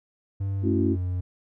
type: tone with pitch glide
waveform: triangle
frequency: 98 to 90.39 Hz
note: G2 to F#2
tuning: 0 to -40 cents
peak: -23 dBFS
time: 0.4-1.21 s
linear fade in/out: 10 ms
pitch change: -140 cents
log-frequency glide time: 0.58-1.01 s
type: chord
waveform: sine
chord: F# minor seventh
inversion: first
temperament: equal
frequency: 220 / 277.2 / 329.6 / 370 Hz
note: A3 / C#4 / E4 / F#4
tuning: 0 / 0 / 0 / 0 cents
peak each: -27 / -26 / -26 / -29 dBFS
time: 0.62-0.97 s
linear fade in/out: 50 ms
effects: none